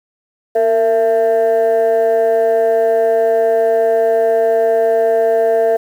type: tone pair together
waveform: sine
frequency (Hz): 455.6 / 670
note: A#4 / E5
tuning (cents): -40 / +28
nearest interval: perfect fifth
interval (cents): 668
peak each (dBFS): -11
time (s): 0.55-5.77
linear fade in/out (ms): 10
effects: tanh soft clip ceiling -7 dBFS + 7-bit